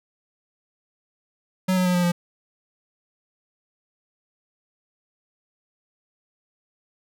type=tone with pitch steps; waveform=square; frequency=186.1 / 183.11 / 180.18 / 177.29 / 174.44 Hz; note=F#3 / F#3 / F#3 / F3 / F3; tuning=+10 / -18 / -46 / +26 / -2 cents; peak=-19 dBFS; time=1.68-2.12 s; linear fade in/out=10 ms; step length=88 ms; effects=none